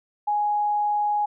sine tone, 832 Hz, G#5, 3 cents sharp, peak -20 dBFS, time 0.27-1.26 s, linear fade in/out 10 ms, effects none

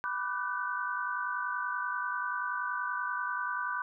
sine chord, G major seventh, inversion first, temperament equal with one note detuned, 987.8 / 1174.7 / 1480 / 1530.4 Hz, B5 / D6 / F#6 / G6, 0 / 0 / 0 / -42 cents, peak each -37 / -36 / -38 / -36 dBFS, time 0.04-3.82 s, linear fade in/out 0 ms, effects none

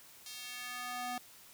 square tone with high-pass filter sweep, 246.9 Hz, B3, in tune, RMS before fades -42 dBFS, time 0.26-1.18 s, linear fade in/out 2 ms, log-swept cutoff 4300 to 530 Hz, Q 1.2, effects white hiss -57 dBFS RMS until 1.53 s

